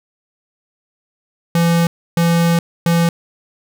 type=tone bursts at uneven times; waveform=square; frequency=169 Hz; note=E3; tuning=43 cents sharp; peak=-12 dBFS; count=3; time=1.55-1.87 / 2.17-2.59 / 2.86-3.09 s; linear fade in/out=2 ms; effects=none